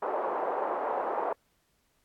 white band-pass noise, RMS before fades -31 dBFS, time 0.02-1.33 s, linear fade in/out 5 ms, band 410 to 940 Hz, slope 24 dB/octave, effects pink hiss -72 dBFS RMS until 2.04 s + AAC 64 kbps

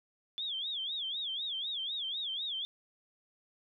sine tone with vibrato, 3437 Hz, A7, 41 cents flat, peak -34 dBFS, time 0.38-2.65 s, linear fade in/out 0 ms, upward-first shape sine, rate 4 Hz, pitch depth 180 cents each way, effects none

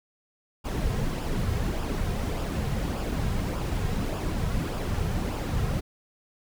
brown noise with flanger, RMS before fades -28 dBFS, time 0.64-5.81 s, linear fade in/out 20 ms, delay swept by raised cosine 0.48 to 3.48 ms, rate 1.7 Hz, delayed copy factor -0.5, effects none

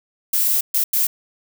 violet noise bursts at uneven times, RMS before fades -18 dBFS, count 3, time 0.33-0.61 / 0.74-0.84 / 0.93-1.07 s, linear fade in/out 5 ms, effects none

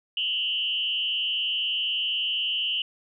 sine tone with frequency modulation, 2960 Hz, F#7, in tune, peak -24 dBFS, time 0.17-2.82 s, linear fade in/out 2 ms, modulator 172 Hz, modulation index 0.96, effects none

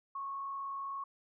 sine tone with frequency modulation, 1100 Hz, C#6, 14 cents flat, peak -37 dBFS, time 0.15-1.04 s, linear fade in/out 5 ms, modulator 42.1 Hz, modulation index 0.44, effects none

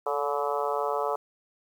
harmonic tone with a mistuned harmonic, 143.6 Hz, D3, 39 cents flat, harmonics 3 / 4 / 5 / 6 / 7 / 8 / 9, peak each -31 / -32 / -33 / -34 / -34 / -35 / -36 dBFS, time 0.06-1.16 s, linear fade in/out 5 ms, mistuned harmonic 3, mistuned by +28 cents, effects 9-bit

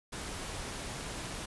pink noise, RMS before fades -40 dBFS, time 0.12-1.46 s, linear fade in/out 10 ms, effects resampled to 24000 Hz

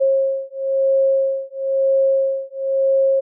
sine beating tone pair, 539 / 540 Hz, C#5 / C#5, -49 / -45 cents, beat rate 1 Hz, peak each -18 dBFS, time 0-3.21 s, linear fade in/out 20 ms, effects none

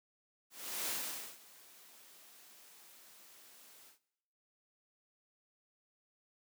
white noise with ADSR envelope, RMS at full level -37 dBFS, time 0.5-3.99 s, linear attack 370 ms, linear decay 500 ms, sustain -22 dB, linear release 120 ms, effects noise-tail reverb RT60 0.9 s tail -20 dB re dry + high-pass 200 Hz 12 dB/octave

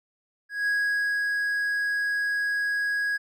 triangle tone with ADSR envelope, 1656 Hz, G#6, 5 cents flat, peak -20 dBFS, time 0.49-3.18 s, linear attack 180 ms, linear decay 550 ms, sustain -2 dB, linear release 21 ms, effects none

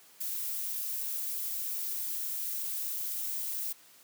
violet noise, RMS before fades -35 dBFS, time 0.2-3.73 s, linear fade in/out 10 ms, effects white hiss -58 dBFS RMS until 4.03 s + high-pass 150 Hz 12 dB/octave

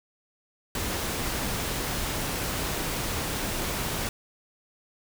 pink noise, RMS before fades -30 dBFS, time 0.75-4.09 s, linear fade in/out 2 ms, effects none

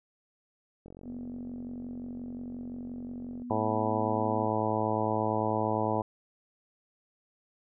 click train, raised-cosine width 2 ms, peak -34 dBFS, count 118, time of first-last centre 0.86-3.42 s, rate 45.7 Hz
sine tone, 244.4 Hz, B3, 18 cents flat, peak -37 dBFS, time 1.03-4.49 s, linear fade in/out 50 ms
harmonic tone, 108.8 Hz, A2, 19 cents flat, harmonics 1 / 2 / 3 / 4 / 5 / 6 / 7 / 8 / 9, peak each -35 / -35 / -35 / -35 / -35 / -35 / -35 / -35 / -35 dBFS, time 3.5-6.02 s, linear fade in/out 5 ms
effects none

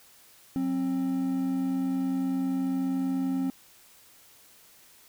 triangle tone pair together, 185 / 265.1 Hz, F#3 / C4, 0 / +23 cents, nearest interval tritone, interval 623 cents, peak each -32 / -24 dBFS, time 0.56-3.5 s, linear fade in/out 0 ms, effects white hiss -56 dBFS RMS until 5.08 s

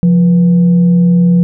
sine tone with frequency modulation, 175.3 Hz, F3, 7 cents sharp, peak -5 dBFS, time 0.03-1.43 s, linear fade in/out 0 ms, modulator 311 Hz, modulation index 0.23, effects none

